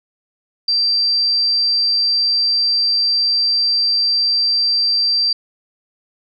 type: tone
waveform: sine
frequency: 4699 Hz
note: D8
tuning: in tune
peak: -13 dBFS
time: 0.68-5.33 s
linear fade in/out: 5 ms
effects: none